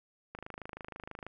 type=click train; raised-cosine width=0.5 ms; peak=-27 dBFS; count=25; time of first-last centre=0.35-1.266 s; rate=26.2 Hz; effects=none